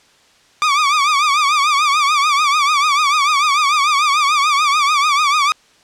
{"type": "tone with vibrato", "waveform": "sawtooth", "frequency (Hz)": 1174.7, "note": "D6", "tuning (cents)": 0, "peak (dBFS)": -8, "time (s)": [0.62, 5.52], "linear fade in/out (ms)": 0, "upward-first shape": "triangle", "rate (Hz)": 6.8, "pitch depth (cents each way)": 130, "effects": ["white hiss -51 dBFS RMS until 5.83 s", "low-pass 6000 Hz 12 dB/octave"]}